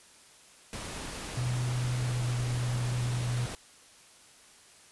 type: noise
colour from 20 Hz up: pink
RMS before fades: -39 dBFS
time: 0.73-3.55 s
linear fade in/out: 0 ms
type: tone with pitch glide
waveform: sine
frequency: 123.7 to 122.07 Hz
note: B2 to B2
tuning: +3 to -20 cents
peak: -28 dBFS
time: 1.37-3.46 s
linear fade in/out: 5 ms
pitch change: -23 cents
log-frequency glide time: 2.06-2.19 s
effects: white hiss -56 dBFS RMS until 4.91 s + resampled to 24000 Hz